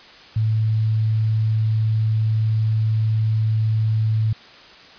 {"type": "tone", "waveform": "sine", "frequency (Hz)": 109.8, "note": "A2", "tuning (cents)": -3, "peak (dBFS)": -16, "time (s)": [0.36, 4.33], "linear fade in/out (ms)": 5, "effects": ["white hiss -44 dBFS RMS until 4.98 s", "resampled to 11025 Hz"]}